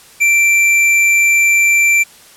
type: tone with tanh clipping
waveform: sine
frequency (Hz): 2349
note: D7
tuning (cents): 0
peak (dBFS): -10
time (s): 0.2-2.04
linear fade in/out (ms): 20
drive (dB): 13
effects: white hiss -42 dBFS RMS until 2.36 s + low-pass 12000 Hz 12 dB/octave